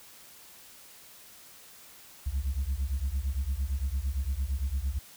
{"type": "beating tone pair", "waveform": "sine", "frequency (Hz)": [63.5, 72.3], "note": ["B1", "D2"], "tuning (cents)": [49, -27], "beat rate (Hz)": 8.8, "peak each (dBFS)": -29, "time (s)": [2.26, 4.99], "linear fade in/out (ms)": 10, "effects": ["tanh soft clip ceiling -24 dBFS", "white hiss -52 dBFS RMS until 5.16 s"]}